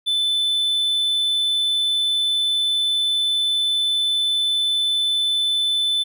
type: tone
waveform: triangle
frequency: 3515 Hz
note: A7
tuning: 2 cents flat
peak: -16 dBFS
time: 0.06-6.04 s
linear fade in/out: 20 ms
effects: none